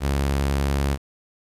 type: tone with vibrato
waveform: sawtooth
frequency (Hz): 69.3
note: C#2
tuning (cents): 0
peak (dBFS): -16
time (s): 0-0.98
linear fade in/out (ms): 50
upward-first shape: sine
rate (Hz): 20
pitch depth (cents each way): 96
effects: resampled to 32000 Hz + 9-bit